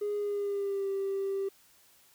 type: tone with pitch glide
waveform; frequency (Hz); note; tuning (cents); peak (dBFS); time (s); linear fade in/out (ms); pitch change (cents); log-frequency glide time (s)
triangle; 413.3 to 391.5; G#4 to G4; -8 to -2; -26; 0.01-1.49; 10; -94; 0.16-0.89
effects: tanh soft clip ceiling -26 dBFS + white hiss -62 dBFS RMS until 2.14 s